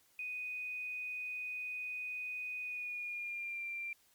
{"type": "tone with pitch glide", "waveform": "sine", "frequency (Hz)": [2489, 2368], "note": ["D#7", "D7"], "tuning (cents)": [0, 14], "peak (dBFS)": -38, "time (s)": [0.19, 3.93], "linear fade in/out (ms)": 2, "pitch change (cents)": -86, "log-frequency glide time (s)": [2.61, 3.65], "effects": ["white hiss -69 dBFS RMS until 4.14 s", "MP3 96 kbps"]}